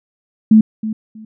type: tone with echo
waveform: sine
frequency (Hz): 218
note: A3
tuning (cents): -16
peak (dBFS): -4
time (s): 0.51-0.61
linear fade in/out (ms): 5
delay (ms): 320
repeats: 2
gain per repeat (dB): -14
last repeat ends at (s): 1.25
effects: none